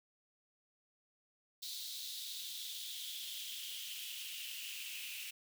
white noise with high-pass filter sweep, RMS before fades -45 dBFS, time 1.62-5.31 s, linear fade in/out 10 ms, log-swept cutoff 4000 to 2600 Hz, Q 5.3, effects none

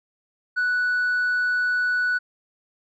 triangle tone with tanh clipping, 1480 Hz, F#6, in tune, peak -20 dBFS, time 0.56-2.19 s, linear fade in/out 20 ms, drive 6 dB, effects none

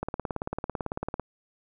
click train, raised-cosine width 1 ms, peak -16 dBFS, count 22, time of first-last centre 0.03-1.197 s, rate 18 Hz, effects none

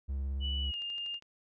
triangle tone with vibrato, 68 Hz, C#2, 33 cents flat, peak -30 dBFS, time 0.08-0.72 s, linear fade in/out 20 ms, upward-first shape sine, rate 18 Hz, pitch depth 39 cents each way
sine tone with pitch glide, 2960 to 2815 Hz, F#7 to F7, 0 to +13 cents, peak -35 dBFS, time 0.4-1.2 s, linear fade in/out 50 ms, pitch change -87 cents, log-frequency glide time 0.63-0.78 s
click train, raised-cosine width 0.2 ms, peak -37 dBFS, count 7, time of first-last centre 0.74-1.224 s, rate 12.4 Hz
effects none

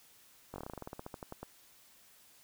slowing click train, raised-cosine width 1 ms, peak -28 dBFS, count 18, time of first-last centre 0.54-1.43 s, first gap 20 ms, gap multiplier 1.11, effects white hiss -62 dBFS RMS until 2.43 s

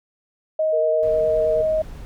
sine tone, 628 Hz, D#5, 16 cents sharp, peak -17 dBFS, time 0.59-1.82 s, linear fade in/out 5 ms
sine tone with vibrato, 466.2 Hz, A#4, in tune, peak -22 dBFS, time 0.72-1.63 s, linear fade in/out 20 ms, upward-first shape square, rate 9.6 Hz, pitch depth 20 cents each way
brown noise, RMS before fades -36 dBFS, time 1.03-2.05 s, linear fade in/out 0 ms
effects none

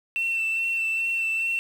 sine tone with vibrato, 2688 Hz, E7, 33 cents sharp, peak -21 dBFS, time 0.16-1.59 s, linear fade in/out 0 ms, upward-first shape sine, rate 2.4 Hz, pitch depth 16 cents each way, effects tanh soft clip ceiling -21 dBFS + 8-bit

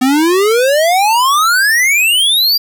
square exponential sweep, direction up, 250 to 4823 Hz, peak -9 dBFS, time 0.01-2.58 s, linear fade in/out 10 ms, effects 8-bit

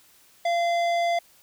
sine tone with tanh clipping, 687 Hz, F5, 29 cents flat, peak -23 dBFS, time 0.45-1.19 s, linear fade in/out 5 ms, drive 15 dB, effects white hiss -57 dBFS RMS until 1.42 s

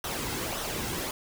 pink noise with flanger, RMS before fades -33 dBFS, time 0.04-1.11 s, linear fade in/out 2 ms, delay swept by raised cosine 0.42 to 1.72 ms, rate 1.8 Hz, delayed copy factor -0.5, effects none

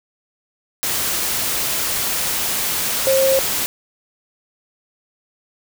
sine tone in noise, 534 Hz, C5, 35 cents sharp, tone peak -13 dBFS, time 3.07-3.39 s, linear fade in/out 0 ms, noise white, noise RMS -21 dBFS, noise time 0.83-3.66 s, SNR +5 dB, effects none

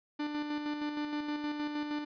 45% pulse tone with tremolo, 296.8 Hz, D4, 18 cents sharp, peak -32 dBFS, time 0.19-2.05 s, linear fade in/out 10 ms, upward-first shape square, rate 6.4 Hz, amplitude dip 40%, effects resampled to 11025 Hz

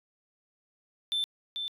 sine tone with echo, 3543 Hz, A7, 11 cents sharp, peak -24 dBFS, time 1.12-1.24 s, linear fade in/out 0 ms, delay 440 ms, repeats 1, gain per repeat -7 dB, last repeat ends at 1.68 s, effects tanh soft clip ceiling -26 dBFS

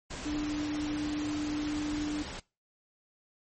sine tone in noise, 298.6 Hz, D4, 29 cents sharp, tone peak -30 dBFS, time 0.25-2.23 s, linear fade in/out 10 ms, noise pink, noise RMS -40 dBFS, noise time 0.1-2.4 s, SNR +7 dB, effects noise-tail reverb RT60 0.3 s tail -24 dB re dry + MP3 32 kbps

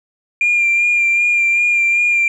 sine tone with vibrato, 2395 Hz, D7, 33 cents sharp, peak -10 dBFS, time 0.41-2.28 s, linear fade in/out 2 ms, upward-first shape sine, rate 2.6 Hz, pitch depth 23 cents each way, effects tanh soft clip ceiling -8 dBFS

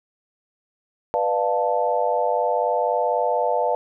sine chord, B half-diminished seventh, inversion none, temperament equal with one note detuned, 493.9 / 597.9 / 698.5 / 880 Hz, B4 / D5 / F5 / A5, 0 / +31 / 0 / 0 cents, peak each -24 dBFS, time 1.14-3.75 s, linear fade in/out 0 ms, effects none

